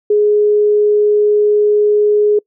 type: tone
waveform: sine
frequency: 417.9 Hz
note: G#4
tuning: 11 cents sharp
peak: -8 dBFS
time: 0.1-2.39 s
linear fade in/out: 5 ms
effects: noise-tail reverb RT60 0.1 s tail -26 dB re dry